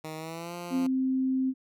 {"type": "tone with pitch glide", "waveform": "10% pulse", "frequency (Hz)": [157.1, 174.31], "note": ["D#3", "F3"], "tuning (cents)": [17, -3], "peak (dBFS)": -28, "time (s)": [0.04, 0.87], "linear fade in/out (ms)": 5, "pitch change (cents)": 180, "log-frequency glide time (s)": [0.16, 0.55]}
{"type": "tone", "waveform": "sine", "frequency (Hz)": 261.6, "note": "C4", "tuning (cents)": 0, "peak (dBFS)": -24, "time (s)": [0.7, 1.54], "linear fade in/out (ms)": 50}
{"effects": []}